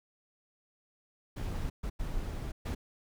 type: noise bursts at uneven times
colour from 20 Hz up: brown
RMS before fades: -35 dBFS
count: 4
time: 1.36-1.7 / 1.83-1.9 / 1.99-2.52 / 2.65-2.75 s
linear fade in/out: 10 ms
effects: none